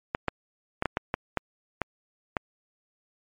clicks, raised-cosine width 0.5 ms, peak -10 dBFS, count 9, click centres 0.149 / 0.283 / 0.824 / 0.857 / 0.971 / 1.141 / 1.373 / 1.817 / 2.368 s, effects MP3 48 kbps

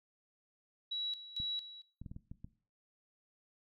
sine tone with tremolo, 3900 Hz, B7, 23 cents flat, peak -35 dBFS, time 0.91-1.82 s, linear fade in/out 10 ms, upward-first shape square, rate 2.2 Hz, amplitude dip 80%
clicks, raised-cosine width 5 ms, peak -34 dBFS, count 7, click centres 1.401 / 2.016 / 2.062 / 2.115 / 2.164 / 2.315 / 2.445 s
effects noise-tail reverb RT60 0.4 s tail -17 dB re dry

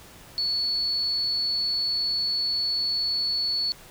sine tone, 4421 Hz, C#8, 5 cents flat, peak -23 dBFS, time 0.38-3.72 s, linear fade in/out 0 ms, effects pink hiss -48 dBFS RMS until 3.9 s

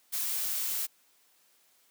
blue noise, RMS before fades -32 dBFS, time 0.12-0.87 s, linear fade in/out 20 ms, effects white hiss -66 dBFS RMS until 1.9 s + high-pass 200 Hz 12 dB/octave

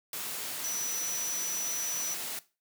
sine tone in noise, 5920 Hz, F#8, in tune, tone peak -32 dBFS, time 0.64-2.14 s, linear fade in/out 2 ms, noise white, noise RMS -37 dBFS, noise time 0.13-2.39 s, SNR +2 dB, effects noise-tail reverb RT60 0.3 s tail -18 dB re dry + high-pass 150 Hz 12 dB/octave

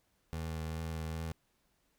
25% pulse tone with vibrato, 80.3 Hz, E2, 45 cents flat, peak -33 dBFS, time 0.33-1.32 s, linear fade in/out 0 ms, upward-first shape sine, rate 2.5 Hz, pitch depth 17 cents each way, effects pink hiss -75 dBFS RMS until 1.98 s

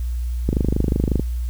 click train, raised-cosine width 3 ms, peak -6 dBFS, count 19, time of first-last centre 0.49-1.196 s, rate 25.5 Hz, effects added 60 Hz sine -21 dBFS peak until 1.49 s + white hiss -49 dBFS RMS until 1.49 s

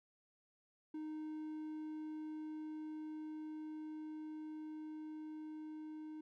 triangle tone with level ramp, 309.4 Hz, D#4, 10 cents flat, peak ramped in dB -40 to -44 dBFS, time 0.94-6.21 s, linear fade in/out 5 ms, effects none

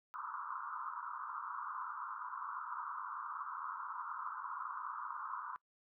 pink band-pass noise, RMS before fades -44 dBFS, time 0.14-5.56 s, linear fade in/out 0 ms, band 960 to 1400 Hz, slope 96 dB/octave, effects noise-tail reverb RT60 0.1 s tail -22 dB re dry

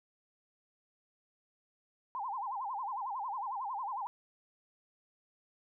sine tone with vibrato, 916 Hz, A#5, 31 cents flat, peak -35 dBFS, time 2.15-4.07 s, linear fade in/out 0 ms, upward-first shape sine, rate 11 Hz, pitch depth 260 cents each way, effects none

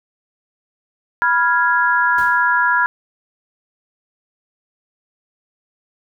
sine chord, F diminished, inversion second, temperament equal with one note detuned, 982.6 / 1396.9 / 1661.2 Hz, Cb6 / F6 / Ab6, -9 / 0 / 0 cents, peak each -17 dBFS, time 1.22-2.86 s, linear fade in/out 0 ms
pink noise with exponential decay, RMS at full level -34 dBFS, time 2.18-2.58 s, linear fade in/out 2 ms, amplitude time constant 85 ms
effects none

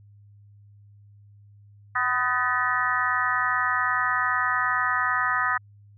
harmonic tone with a mistuned harmonic, 250.9 Hz, B3, 28 cents sharp, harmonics 3 / 4 / 5 / 6 / 7 / 8, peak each -34 / -30 / -25 / -29 / -28 / -30 dBFS, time 1.95-5.58 s, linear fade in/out 10 ms, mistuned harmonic 8, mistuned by -78 cents, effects added 102 Hz sine -49 dBFS peak until 5.97 s

